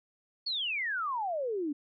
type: exponential sweep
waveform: sine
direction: down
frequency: 4527 to 277.2 Hz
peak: -30 dBFS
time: 0.46-1.73 s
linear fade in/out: 10 ms
effects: none